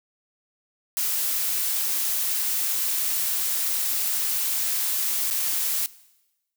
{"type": "noise with dropouts", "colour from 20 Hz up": "blue", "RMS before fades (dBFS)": -25, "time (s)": [0.97, 5.86], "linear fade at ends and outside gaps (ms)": 0, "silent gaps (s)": [5.302, 5.309], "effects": ["noise-tail reverb RT60 1.0 s tail -20 dB re dry"]}